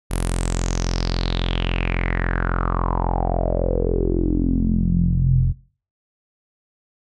sawtooth tone with low-pass filter sweep, 43.65 Hz, F1, in tune, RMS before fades -20 dBFS, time 0.1-5.53 s, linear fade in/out 20 ms, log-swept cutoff 11000 to 110 Hz, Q 6.6, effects noise-tail reverb RT60 0.4 s tail -19 dB re dry

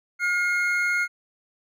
triangle tone pair together, 1426.3 / 2147 Hz, F6 / C7, +36 / +44 cents, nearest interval perfect fifth, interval 708 cents, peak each -22 dBFS, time 0.19-1.08 s, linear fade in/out 50 ms, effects none

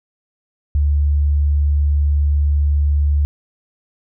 sine tone, 72.7 Hz, D2, 17 cents flat, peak -12 dBFS, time 0.75-3.25 s, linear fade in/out 0 ms, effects none

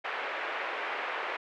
white band-pass noise, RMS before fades -35 dBFS, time 0.04-1.37 s, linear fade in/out 10 ms, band 410 to 2300 Hz, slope 24 dB/octave, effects none

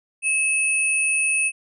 sine tone pair together, 2591 / 9373 Hz, E7 / D9, -30 / -4 cents, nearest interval octave + minor seventh, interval 2226 cents, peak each -19 / -24 dBFS, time 0.22-1.52 s, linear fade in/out 50 ms, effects none

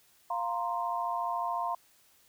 sine chord, F suspended fourth, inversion none, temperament equal, 698.5 / 932.3 / 1046.5 Hz, F5 / Bb5 / C6, 0 / 0 / 0 cents, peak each -34 dBFS, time 0.3-1.75 s, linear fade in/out 5 ms, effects white hiss -64 dBFS RMS until 2.28 s

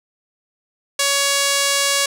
5% pulse tone with low-pass filter, 560 Hz, C#5, 18 cents sharp, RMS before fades -18 dBFS, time 0.99-2.06 s, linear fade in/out 5 ms, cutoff 11000 Hz, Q 7.7, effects none

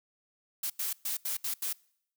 blue noise bursts at uneven times, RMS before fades -33 dBFS, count 6, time 0.63-0.7 / 0.79-0.93 / 1.05-1.17 / 1.25-1.37 / 1.44-1.54 / 1.62-1.73 s, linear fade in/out 5 ms, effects noise-tail reverb RT60 0.7 s tail -25 dB re dry

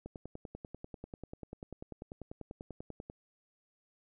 click train, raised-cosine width 2 ms, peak -30 dBFS, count 32, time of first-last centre 0.06-3.099 s, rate 10.2 Hz, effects none

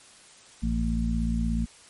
harmonic tone, 56.8 Hz, A#1, 44 cents flat, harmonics 1 / 2 / 3 / 4, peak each -26 / -37 / -31 / -28 dBFS, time 0.62-1.66 s, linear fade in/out 20 ms, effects white hiss -52 dBFS RMS until 1.89 s + MP3 48 kbps

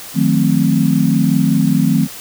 sine chord, D# diminished seventh, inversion none, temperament equal with one note detuned, 155.56 / 180.88 / 220 / 261.6 Hz, D#3 / F#3 / A3 / C4, 0 / -39 / 0 / 0 cents, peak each -16 dBFS, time 0.14-2.08 s, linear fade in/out 50 ms, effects white hiss -32 dBFS RMS until 2.2 s

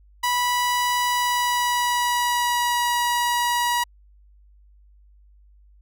sawtooth tone with pitch glide, 981 to 963 Hz, B5 to B5, -12 to -44 cents, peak -16 dBFS, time 0.23-3.84 s, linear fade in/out 10 ms, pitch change -32 cents, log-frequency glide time 1.02-2.93 s, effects added 50 Hz sine -50 dBFS peak until 5.81 s

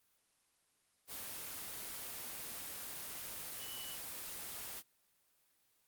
sine tone in noise, 2960 Hz, F#7, in tune, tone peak -48 dBFS, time 3.58-3.98 s, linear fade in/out 50 ms, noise white, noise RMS -45 dBFS, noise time 1.07-4.83 s, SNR -6 dB, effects white hiss -75 dBFS RMS until 5.87 s + Opus 24 kbps

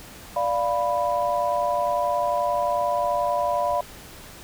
sine chord, B diminished, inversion first, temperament equal, 587.3 / 698.5 / 987.8 Hz, D5 / F5 / B5, 0 / 0 / 0 cents, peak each -25 dBFS, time 0.36-3.81 s, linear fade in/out 5 ms, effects pink hiss -43 dBFS RMS until 4.43 s

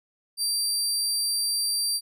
25% pulse tone, 4699 Hz, D8, in tune, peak -19 dBFS, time 0.37-2.01 s, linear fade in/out 50 ms, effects none

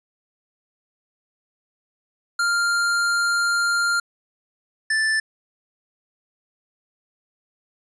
square tone pair in turn, 1397 / 1760.1 Hz, F6 / A6, 0 / 0 cents, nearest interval major third, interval 400 cents, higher second, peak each -19 dBFS, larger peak neither, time 2.39-4 / 4.9-5.2 s, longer first, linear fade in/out 5 ms, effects resampled to 22050 Hz

